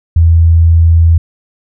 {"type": "tone", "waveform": "sine", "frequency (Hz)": 82.8, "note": "E2", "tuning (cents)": 8, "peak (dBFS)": -3, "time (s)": [0.16, 1.18], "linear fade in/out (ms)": 5, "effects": []}